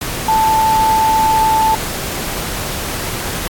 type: tone in noise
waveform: sine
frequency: 880 Hz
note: A5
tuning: in tune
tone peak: -10 dBFS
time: 0.28-1.75 s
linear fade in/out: 5 ms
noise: pink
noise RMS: -22 dBFS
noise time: 0.01-3.48 s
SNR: +9 dB
effects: AAC 64 kbps